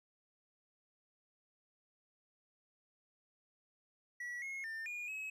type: tone with pitch steps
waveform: triangle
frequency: 1939 / 2164 / 1799 / 2435 / 2564 Hz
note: B6 / C#7 / A6 / D#7 / E7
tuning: -32 / -42 / +38 / -38 / -49 cents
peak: -39 dBFS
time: 4.2-5.3 s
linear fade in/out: 5 ms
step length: 220 ms
effects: none